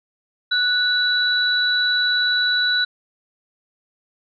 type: tone pair together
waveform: sine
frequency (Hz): 1480 / 3939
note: F#6 / B7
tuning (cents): 0 / -5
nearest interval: octave + perfect fourth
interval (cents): 1695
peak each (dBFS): -19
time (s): 0.51-2.85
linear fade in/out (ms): 10
effects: none